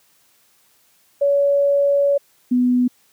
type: tone pair in turn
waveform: sine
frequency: 565 / 248.1 Hz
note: C#5 / B3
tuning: +33 / +8 cents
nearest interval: octave + major second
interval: 1425 cents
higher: first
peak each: -13 dBFS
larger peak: neither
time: 1.21-2.18 / 2.51-2.88 s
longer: first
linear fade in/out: 10 ms
effects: white hiss -58 dBFS RMS until 3.12 s + high-pass 80 Hz 12 dB/octave